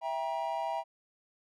triangle chord, E diminished, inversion none, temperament just, 659.3 / 791.1 / 949.3 Hz, E5 / G5 / Bb5, 0 / +16 / +31 cents, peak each -34 dBFS, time 0.01-0.84 s, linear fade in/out 50 ms, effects none

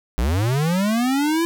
square linear sweep, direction up, 51.91 to 341 Hz, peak -18 dBFS, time 0.18-1.45 s, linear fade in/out 0 ms, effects 9-bit

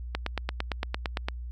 click train, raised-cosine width 0.3 ms, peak -12 dBFS, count 11, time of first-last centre 0.15-1.285 s, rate 8.81 Hz, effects added 60 Hz sine -34 dBFS peak until 1.51 s + MP3 96 kbps

